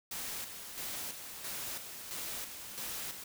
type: noise with tremolo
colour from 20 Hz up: white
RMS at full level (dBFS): -40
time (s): 0.11-3.24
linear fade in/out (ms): 5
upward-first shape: square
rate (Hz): 1.5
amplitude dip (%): 50
effects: none